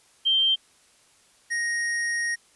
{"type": "tone pair in turn", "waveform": ["sine", "square"], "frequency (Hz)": [3147, 1871.2], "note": ["G7", "A#6"], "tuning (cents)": [6, 6], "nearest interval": "major sixth", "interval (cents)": 900, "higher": "first", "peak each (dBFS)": [-18, -25], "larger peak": "first", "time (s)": [[0.25, 0.56], [1.5, 2.36]], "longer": "second", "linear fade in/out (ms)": 20, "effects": ["white hiss -59 dBFS RMS until 2.55 s", "resampled to 24000 Hz"]}